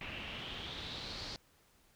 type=noise with low-pass filter sweep; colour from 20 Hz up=pink; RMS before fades=-44 dBFS; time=0.01-1.36 s; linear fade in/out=0 ms; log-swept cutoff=2600 to 4700 Hz; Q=5.1; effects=pink hiss -68 dBFS RMS until 1.95 s